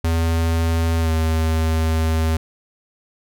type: tone with pitch glide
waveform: square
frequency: 82.41 to 80.34 Hz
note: E2 to E2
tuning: 0 to -44 cents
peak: -17 dBFS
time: 0.04-2.37 s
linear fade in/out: 5 ms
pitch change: -44 cents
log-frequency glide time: 0.99-1.11 s
effects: none